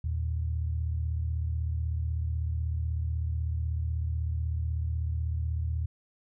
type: tone pair together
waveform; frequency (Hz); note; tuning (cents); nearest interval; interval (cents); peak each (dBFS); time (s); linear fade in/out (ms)
sine; 79.45 / 115.6; D#2 / A#2; +37 / -14; tritone; 649; -28 / -35; 0.04-5.86; 5
effects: none